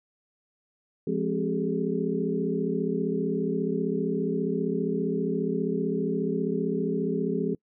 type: tone cluster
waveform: sine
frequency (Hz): 171.9 / 208 / 264.5 / 391.3 / 426.3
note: F3 / G#3 / C4 / G4 / G#4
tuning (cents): -27 / +3 / +19 / -3 / +45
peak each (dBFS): -31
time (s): 1.07-7.55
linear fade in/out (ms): 5
effects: noise-tail reverb RT60 0.1 s tail -25 dB re dry